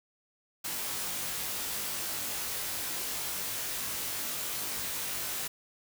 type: noise with comb filter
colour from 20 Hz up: white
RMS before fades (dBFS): -35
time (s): 0.64-5.48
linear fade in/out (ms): 10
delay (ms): 20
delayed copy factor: +1
effects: none